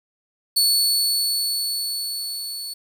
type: tone with level ramp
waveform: sawtooth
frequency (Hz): 4435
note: C#8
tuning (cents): 0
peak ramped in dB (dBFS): -12 to -27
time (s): 0.56-2.74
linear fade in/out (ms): 10
effects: 8-bit